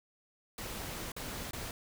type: noise with dropouts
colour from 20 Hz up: pink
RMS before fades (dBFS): -41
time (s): 0.58-1.71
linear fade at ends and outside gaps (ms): 2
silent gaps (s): 1.119-1.164 / 1.51-1.532
effects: none